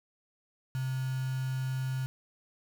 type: tone with quantisation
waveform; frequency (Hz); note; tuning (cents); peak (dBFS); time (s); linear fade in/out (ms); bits
sine; 130.81; C3; 0; -30; 0.75-2.06; 0; 7
effects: none